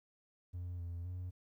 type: tone with pitch steps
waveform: triangle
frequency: 88.8 / 86.2 / 90.5 Hz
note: F2 / F2 / F#2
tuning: +29 / -22 / -38 cents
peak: -37 dBFS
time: 0.53-1.31 s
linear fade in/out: 20 ms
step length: 260 ms
effects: tanh soft clip ceiling -34 dBFS + 13-bit